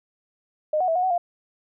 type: tone with pitch steps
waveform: sine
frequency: 613 / 736 / 654 / 726 / 749 / 699 Hz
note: D#5 / F#5 / E5 / F#5 / F#5 / F5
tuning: -26 / -9 / -14 / -33 / +21 / +1 cents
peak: -19 dBFS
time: 0.73-1.18 s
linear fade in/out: 5 ms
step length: 75 ms
effects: none